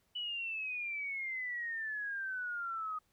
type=exponential sweep; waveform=sine; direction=down; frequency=2973 to 1245 Hz; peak=-36 dBFS; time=0.15-2.99 s; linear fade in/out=10 ms; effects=pink hiss -75 dBFS RMS until 3.12 s